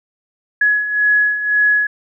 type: beating tone pair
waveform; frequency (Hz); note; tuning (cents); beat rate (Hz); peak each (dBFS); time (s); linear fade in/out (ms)
sine; 1684 / 1685.9; G#6 / G#6; +24 / +26; 1.9; -19 / -13; 0.61-1.87; 5
effects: none